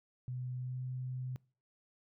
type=tone with pitch glide; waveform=sine; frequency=126 to 127.76 Hz; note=B2 to C3; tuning=+35 to -41 cents; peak=-37 dBFS; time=0.28-1.36 s; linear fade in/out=0 ms; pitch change=+24 cents; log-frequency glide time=0.58-0.81 s; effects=noise-tail reverb RT60 0.4 s tail -24 dB re dry